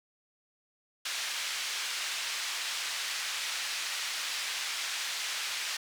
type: band-pass noise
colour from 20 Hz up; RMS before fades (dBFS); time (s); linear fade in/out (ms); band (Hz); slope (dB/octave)
pink; -35; 1.05-5.77; 5; 2000 to 6500; 12
effects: none